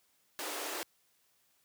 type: high-pass noise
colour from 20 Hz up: pink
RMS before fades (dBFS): -39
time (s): 0.39-0.83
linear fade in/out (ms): 0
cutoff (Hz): 280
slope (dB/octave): 96
effects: white hiss -72 dBFS RMS until 1.64 s + high-pass 60 Hz 12 dB/octave